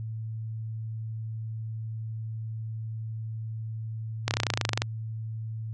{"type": "slowing click train", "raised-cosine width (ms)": 0.2, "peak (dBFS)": -7, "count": 16, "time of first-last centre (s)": [4.28, 4.819], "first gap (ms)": 29, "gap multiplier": 1.03, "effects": ["added 111 Hz sine -32 dBFS peak until 5.73 s", "resampled to 24000 Hz"]}